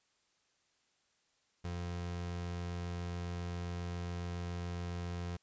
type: tone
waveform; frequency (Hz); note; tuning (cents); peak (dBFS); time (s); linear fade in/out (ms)
30% pulse; 87.31; F2; 0; -35; 1.64-5.37; 10
effects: white hiss -75 dBFS RMS until 5.42 s + resampled to 16000 Hz